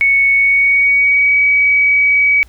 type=tone with pitch glide; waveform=sine; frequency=2217 to 2271 Hz; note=C#7 to C#7; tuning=0 to +41 cents; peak=-8 dBFS; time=0.01-2.43 s; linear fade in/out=0 ms; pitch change=+41 cents; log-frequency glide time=0.31-1.36 s; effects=added 60 Hz sine -39 dBFS peak until 2.48 s + pink hiss -50 dBFS RMS until 2.48 s